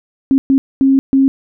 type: tone bursts at uneven times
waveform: sine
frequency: 269.9 Hz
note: C#4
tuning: 46 cents flat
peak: -7 dBFS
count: 4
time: 0.31-0.38 / 0.5-0.58 / 0.81-0.99 / 1.13-1.28 s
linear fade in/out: 0 ms
effects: none